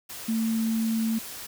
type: tone in noise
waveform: sine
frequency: 224.4 Hz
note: A3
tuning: 34 cents sharp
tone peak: -23 dBFS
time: 0.28-1.19 s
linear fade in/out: 10 ms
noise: white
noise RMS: -39 dBFS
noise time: 0.09-1.47 s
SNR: +13 dB
effects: none